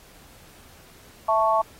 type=chord; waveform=sine; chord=A major; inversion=second; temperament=equal; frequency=659.3 / 880 / 1108.7 Hz; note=E5 / A5 / C#6; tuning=0 / 0 / 0 cents; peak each=-22 dBFS; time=1.28-1.62 s; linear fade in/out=10 ms; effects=pink hiss -51 dBFS RMS until 1.79 s + AAC 48 kbps